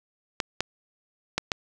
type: clicks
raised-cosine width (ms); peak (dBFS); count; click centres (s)
0.2; -7; 4; 0.402 / 0.606 / 1.38 / 1.518
effects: none